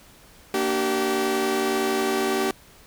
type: chord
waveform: sawtooth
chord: G minor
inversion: first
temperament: equal with one note detuned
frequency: 233.1 / 293.7 / 384.4 Hz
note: Bb3 / D4 / G4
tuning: 0 / 0 / -34 cents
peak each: -25 / -25 / -19 dBFS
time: 0.54-2.51 s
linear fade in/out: 2 ms
effects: pink hiss -51 dBFS RMS until 2.86 s